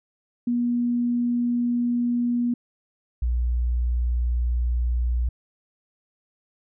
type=tone pair in turn; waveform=sine; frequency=240.7 / 60.17 Hz; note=B3 / B1; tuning=-44 / -44 cents; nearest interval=2 octaves; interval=2400 cents; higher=first; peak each=-20 dBFS; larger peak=neither; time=0.47-2.54 / 3.22-5.29 s; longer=neither; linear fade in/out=5 ms; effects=none